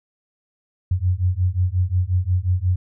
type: beating tone pair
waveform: sine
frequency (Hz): 88.4 / 94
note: F2 / F#2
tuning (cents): +22 / +28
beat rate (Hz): 5.6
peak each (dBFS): -20 / -20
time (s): 0.91-2.76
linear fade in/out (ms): 5
effects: none